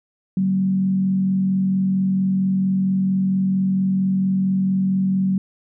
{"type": "tone with frequency modulation", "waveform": "sine", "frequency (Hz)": 190, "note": "F#3", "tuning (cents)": 46, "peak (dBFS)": -16, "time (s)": [0.37, 5.38], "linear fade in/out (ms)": 2, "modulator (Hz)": 44.4, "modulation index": 0.36, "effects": []}